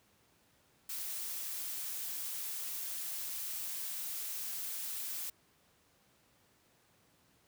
blue noise, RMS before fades -40 dBFS, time 0.89-5.3 s, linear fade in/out 5 ms, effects pink hiss -69 dBFS RMS until 7.47 s + high-pass 80 Hz 12 dB/octave

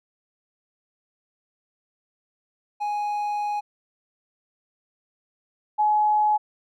triangle / sine tone pair in turn, 830.6 / 846.1 Hz, G#5 / G#5, 0 / +32 cents, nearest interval unison, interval 32 cents, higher second, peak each -22 / -17 dBFS, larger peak second, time 2.8-3.61 / 5.78-6.38 s, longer first, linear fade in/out 20 ms, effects none

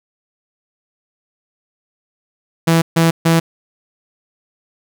sawtooth tone bursts, 165 Hz, E3, 2 cents sharp, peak -6 dBFS, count 3, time 2.67-3.4 s, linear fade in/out 10 ms, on 150 ms, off 140 ms, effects none

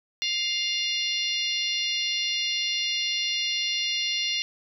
harmonic tone, 702 Hz, F5, 9 cents sharp, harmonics 3 / 4 / 5 / 6 / 7 / 8, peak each -33 / -29 / -31 / -31 / -37 / -35 dBFS, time 0.22-4.42 s, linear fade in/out 0 ms, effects none

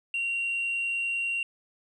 sine tone with frequency modulation, 2755 Hz, F7, 24 cents flat, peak -25 dBFS, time 0.14-1.43 s, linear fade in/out 2 ms, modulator 72.6 Hz, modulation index 0.21, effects tanh soft clip ceiling -24 dBFS

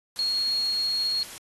sine tone in noise, 4301 Hz, C8, 47 cents sharp, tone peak -23 dBFS, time 0.19-1.23 s, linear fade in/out 0 ms, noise white, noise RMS -41 dBFS, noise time 0.16-1.38 s, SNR +15 dB, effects AAC 32 kbps

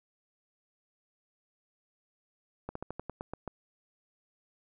slowing click train, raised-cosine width 1 ms, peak -23 dBFS, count 9, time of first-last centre 2.69-3.477 s, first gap 64 ms, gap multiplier 1.12, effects none

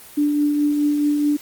sine tone with tremolo, 293.7 Hz, D4, in tune, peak -14 dBFS, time 0.17-1.37 s, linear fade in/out 10 ms, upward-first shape triangle, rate 4.7 Hz, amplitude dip 35%, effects white hiss -42 dBFS RMS until 1.41 s + Opus 24 kbps

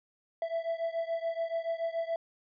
triangle beating tone pair, 661 / 668 Hz, E5 / E5, +5 / +23 cents, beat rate 7 Hz, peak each -31 / -33 dBFS, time 0.42-2.16 s, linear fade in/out 2 ms, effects resampled to 11025 Hz

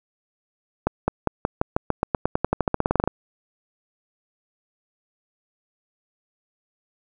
accelerating click train, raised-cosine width 1 ms, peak -5 dBFS, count 23, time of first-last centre 0.87-3.076 s, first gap 210 ms, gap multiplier 0.92, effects none

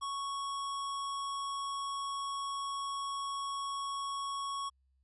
square tone, 1108.7 Hz, C#6, in tune, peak -36 dBFS, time 0.01-4.7 s, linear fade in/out 20 ms, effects added 66 Hz sine -69 dBFS peak until 5.03 s + resampled to 24000 Hz

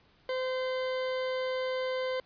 40% pulse tone, 515 Hz, C5, 28 cents flat, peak -29 dBFS, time 0.29-2.2 s, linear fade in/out 2 ms, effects pink hiss -64 dBFS RMS until 2.25 s + resampled to 11025 Hz

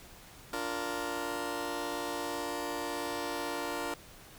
15% pulse chord, Bb major, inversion first, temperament just, 291.4 / 349.6 / 466.2 Hz, D4 / F4 / Bb4, -13 / +2 / 0 cents, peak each -32 dBFS, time 0.53-3.94 s, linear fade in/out 2 ms, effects pink hiss -53 dBFS RMS until 4.38 s

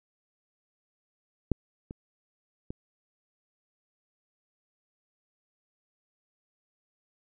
clicks, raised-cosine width 3 ms, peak -11 / -26 / -23 dBFS, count 3, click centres 1.517 / 1.909 / 2.705 s, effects none

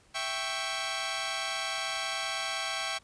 10% pulse chord, C# diminished, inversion first, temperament equal, 659.3 / 784 / 1108.7 Hz, E5 / G5 / C#6, 0 / 0 / 0 cents, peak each -28 / -27 / -27 dBFS, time 0.14-2.99 s, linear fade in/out 20 ms, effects pink hiss -62 dBFS RMS until 3.03 s + resampled to 22050 Hz

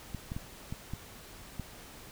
clicks, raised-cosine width 5 ms, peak -24 dBFS, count 6, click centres 0.147 / 0.319 / 0.365 / 0.725 / 0.936 / 1.597 s, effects pink hiss -50 dBFS RMS until 2.11 s

